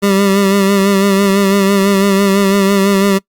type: tone with vibrato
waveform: 25% pulse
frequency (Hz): 197.1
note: G3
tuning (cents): +10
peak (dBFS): -5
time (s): 0.02-3.19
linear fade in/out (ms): 20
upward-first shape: sine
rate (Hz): 6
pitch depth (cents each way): 40
effects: noise-tail reverb RT60 0.1 s tail -24 dB re dry + Opus 48 kbps